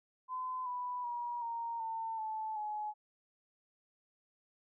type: tone with pitch steps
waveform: sine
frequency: 1020 / 988.7 / 958.3 / 928.9 / 900.4 / 872.7 / 845.9 Hz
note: C6 / B5 / A#5 / A#5 / A5 / A5 / G#5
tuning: -44 / +2 / +48 / -6 / +40 / -14 / +32 cents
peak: -36 dBFS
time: 0.28-2.94 s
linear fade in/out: 50 ms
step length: 380 ms
effects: none